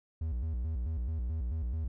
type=tone with vibrato; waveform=triangle; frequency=69.3 Hz; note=C#2; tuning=in tune; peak=-29 dBFS; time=0.21-1.88 s; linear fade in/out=5 ms; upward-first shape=square; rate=4.6 Hz; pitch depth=250 cents each way; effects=none